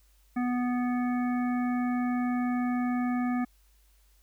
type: harmonic tone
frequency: 246.6 Hz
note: B3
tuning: 2 cents flat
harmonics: 1 / 3 / 5 / 7 / 9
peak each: -26 / -36 / -40 / -43 / -45 dBFS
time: 0.36-3.45 s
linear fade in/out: 10 ms
effects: added 50 Hz sine -60 dBFS peak until 4.22 s + white hiss -68 dBFS RMS until 4.22 s